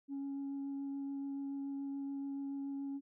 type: tone with vibrato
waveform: sine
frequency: 277.2 Hz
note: C#4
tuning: in tune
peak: -36 dBFS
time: 0.08-3.01 s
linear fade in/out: 50 ms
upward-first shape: triangle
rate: 7 Hz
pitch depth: 10 cents each way
effects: tanh soft clip ceiling -36 dBFS